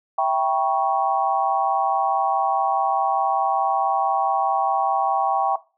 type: chord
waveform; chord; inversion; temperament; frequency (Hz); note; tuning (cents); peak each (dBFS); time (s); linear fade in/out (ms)
sine; C# half-diminished seventh; first; equal with one note detuned; 659.3 / 784 / 963.5 / 1108.7; E5 / G5 / B5 / C#6; 0 / 0 / -43 / 0; -25 / -20 / -26 / -24; 0.18-5.56; 5
effects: noise-tail reverb RT60 0.3 s tail -17 dB re dry